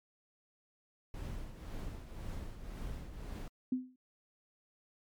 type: noise with tremolo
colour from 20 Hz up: brown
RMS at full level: -40 dBFS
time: 1.14-3.48 s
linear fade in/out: 2 ms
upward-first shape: triangle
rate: 1.9 Hz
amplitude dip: 65%
type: tone with exponential decay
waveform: sine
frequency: 254.9 Hz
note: C4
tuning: 45 cents flat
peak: -27 dBFS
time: 3.72-3.96 s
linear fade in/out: 5 ms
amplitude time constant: 52 ms
effects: MP3 96 kbps